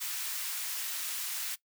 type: high-pass noise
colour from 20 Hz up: white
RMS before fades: -36 dBFS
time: 0-1.56 s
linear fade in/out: 20 ms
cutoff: 1300 Hz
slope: 12 dB/octave
effects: noise-tail reverb RT60 0.1 s tail -19 dB re dry